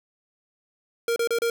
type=tone bursts; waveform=square; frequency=466.2 Hz; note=A#4; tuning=in tune; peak=-22 dBFS; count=4; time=1.08-1.5 s; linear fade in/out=2 ms; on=81 ms; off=32 ms; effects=none